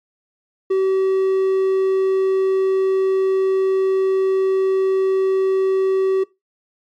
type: tone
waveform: triangle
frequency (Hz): 382.1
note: G4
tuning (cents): -44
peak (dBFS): -12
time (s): 0.7-6.24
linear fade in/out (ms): 10
effects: noise-tail reverb RT60 0.2 s tail -20 dB re dry + MP3 96 kbps